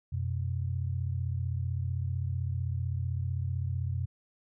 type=tone pair together; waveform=sine; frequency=89.6 / 125.29 Hz; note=F2 / B2; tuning=+45 / +25 cents; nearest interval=tritone; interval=580 cents; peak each=-31 / -33 dBFS; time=0.12-4.06 s; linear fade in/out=10 ms; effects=none